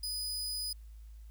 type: tone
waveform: sawtooth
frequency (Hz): 4978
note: D#8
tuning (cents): 0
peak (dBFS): -32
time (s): 0.03-0.73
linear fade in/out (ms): 5
effects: added 54 Hz sine -47 dBFS peak until 1.3 s + white hiss -71 dBFS RMS until 1.3 s